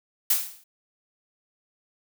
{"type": "noise with exponential decay", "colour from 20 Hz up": "blue", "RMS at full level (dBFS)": -18, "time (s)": [0.3, 0.64], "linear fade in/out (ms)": 5, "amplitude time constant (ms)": 72, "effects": []}